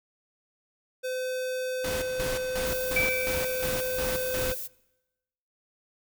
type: tone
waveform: square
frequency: 511 Hz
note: C5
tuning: 41 cents flat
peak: -30 dBFS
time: 1.03-4.55 s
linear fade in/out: 20 ms
type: noise with tremolo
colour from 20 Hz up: pink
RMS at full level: -33 dBFS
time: 1.84-4.53 s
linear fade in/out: 5 ms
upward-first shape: square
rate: 2.8 Hz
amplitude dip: 75%
type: noise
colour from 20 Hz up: violet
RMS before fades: -36 dBFS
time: 2.65-4.68 s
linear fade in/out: 20 ms
type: tone with exponential decay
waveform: sine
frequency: 2319 Hz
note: D7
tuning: 22 cents flat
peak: -21 dBFS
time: 2.96-4.07 s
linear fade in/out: 5 ms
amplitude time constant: 240 ms
effects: noise-tail reverb RT60 1.0 s tail -24 dB re dry